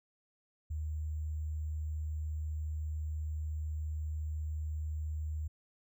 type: tone with sample-and-hold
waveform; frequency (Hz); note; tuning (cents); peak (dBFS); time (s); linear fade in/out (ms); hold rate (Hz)
sine; 77.1; D#2; -15; -34; 0.7-5.48; 10; 7350
effects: none